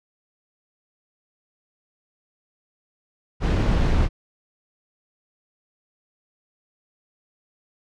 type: noise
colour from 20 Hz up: brown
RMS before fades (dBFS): -19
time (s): 3.4-4.09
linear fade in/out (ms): 50
effects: low-pass 5000 Hz 12 dB/octave